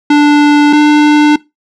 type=tone pair in turn; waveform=square; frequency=293.7 / 298.1 Hz; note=D4 / D4; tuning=0 / +26 cents; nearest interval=unison; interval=26 cents; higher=second; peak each=-4 dBFS; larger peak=neither; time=0.1-0.73 / 0.73-1.36 s; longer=neither; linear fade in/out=5 ms; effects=noise-tail reverb RT60 0.2 s tail -20 dB re dry + low-pass 4000 Hz 12 dB/octave